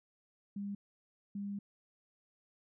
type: tone bursts at uneven times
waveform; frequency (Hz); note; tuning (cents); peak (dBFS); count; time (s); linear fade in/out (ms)
sine; 201.2; G3; +45; -37; 2; 0.56-0.75 / 1.35-1.59; 5
effects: none